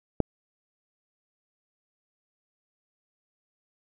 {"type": "click", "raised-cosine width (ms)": 2, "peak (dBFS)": -8, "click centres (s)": 0.203, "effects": []}